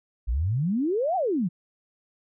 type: exponential two-way sweep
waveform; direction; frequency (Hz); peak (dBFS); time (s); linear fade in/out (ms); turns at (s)
sine; up then down; 51.91 to 784 to 159; -22; 0.27-1.49; 20; 1.16
effects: none

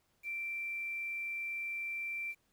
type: tone with quantisation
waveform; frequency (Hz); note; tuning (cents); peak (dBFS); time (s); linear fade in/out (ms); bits
sine; 2349; D7; 0; -36; 0.23-2.35; 50; 10
effects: pink hiss -75 dBFS RMS until 2.52 s

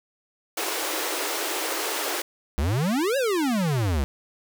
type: high-pass noise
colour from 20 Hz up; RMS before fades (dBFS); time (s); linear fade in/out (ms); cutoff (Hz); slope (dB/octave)
pink; -28; 0.57-2.22; 5; 300; 96
type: exponential two-way sweep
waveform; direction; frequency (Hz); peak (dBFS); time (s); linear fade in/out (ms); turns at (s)
square; up then down; 64.2 to 570 to 64.2; -22; 2.58-4.04; 0; 3.17
effects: none

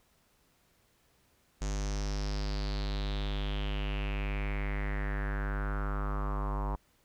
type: tone with low-pass filter sweep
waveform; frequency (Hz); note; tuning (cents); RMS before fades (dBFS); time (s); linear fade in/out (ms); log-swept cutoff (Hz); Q
square; 50.4; G1; +49; -33; 1.61-6.76; 10; 6700 to 970; 5.2
effects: pink hiss -69 dBFS RMS until 7.04 s

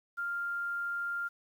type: tone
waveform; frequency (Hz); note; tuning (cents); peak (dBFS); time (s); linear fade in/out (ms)
sine; 1396.9; F6; 0; -32; 0.17-1.29; 20
effects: 10-bit

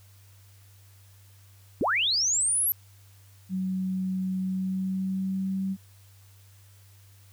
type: linear sweep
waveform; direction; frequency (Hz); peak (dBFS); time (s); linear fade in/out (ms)
sine; up; 180.7 to 11940; -22; 1.81-2.72; 0
type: tone with pitch glide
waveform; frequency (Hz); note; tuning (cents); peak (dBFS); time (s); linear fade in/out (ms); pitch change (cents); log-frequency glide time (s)
sine; 187.3 to 191.79; F#3 to G3; +21 to -38; -26; 3.49-5.77; 50; +41; 4.38-5.65
effects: added 98 Hz sine -52 dBFS peak until 7.32 s + white hiss -60 dBFS RMS until 7.32 s

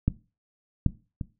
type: clicks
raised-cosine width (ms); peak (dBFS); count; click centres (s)
5; -9 / -8 / -19; 3; 0.08 / 0.863 / 1.212
effects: noise-tail reverb RT60 0.3 s tail -17 dB re dry

